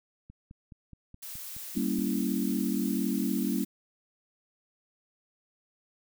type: click train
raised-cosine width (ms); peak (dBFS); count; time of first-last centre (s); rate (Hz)
5; -35; 9; 0.3-1.988; 4.74
type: noise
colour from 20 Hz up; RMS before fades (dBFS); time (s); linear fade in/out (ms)
blue; -41; 1.22-3.65; 10
type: chord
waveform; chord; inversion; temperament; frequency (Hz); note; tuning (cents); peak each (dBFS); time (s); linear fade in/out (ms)
sine; G diminished seventh; none; equal; 196 / 233.1 / 277.2 / 329.6; G3 / Bb3 / Db4 / Fb4; 0 / 0 / 0 / 0; -31 / -31 / -32 / -35; 1.75-3.65; 20
effects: none